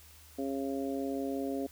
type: harmonic tone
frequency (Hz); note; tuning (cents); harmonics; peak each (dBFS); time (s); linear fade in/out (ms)
136.5; C#3; -26; 2 / 3 / 4 / 5; -34 / -38 / -40 / -42; 0.38-1.67; 10
effects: added 76 Hz sine -57 dBFS peak until 1.71 s + white hiss -57 dBFS RMS until 1.71 s